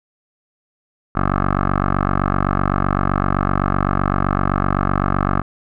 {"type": "tone with low-pass filter", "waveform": "10% pulse", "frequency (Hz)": 47.82, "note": "G1", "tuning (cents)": -42, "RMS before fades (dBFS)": -18, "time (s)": [1.15, 5.42], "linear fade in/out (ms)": 10, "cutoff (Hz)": 1300, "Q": 4.8, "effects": []}